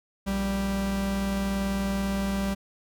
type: tone pair together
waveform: 45% pulse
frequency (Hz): 58.44 / 196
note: A#1 / G3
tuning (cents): +5 / 0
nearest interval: octave + major sixth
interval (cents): 2095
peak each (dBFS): -33 / -26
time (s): 0.26-2.55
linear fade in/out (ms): 20
effects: none